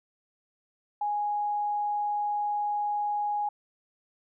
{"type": "tone", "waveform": "sine", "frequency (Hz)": 829, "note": "G#5", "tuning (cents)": -3, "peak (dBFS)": -26, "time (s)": [1.01, 3.49], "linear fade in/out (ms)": 5, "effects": []}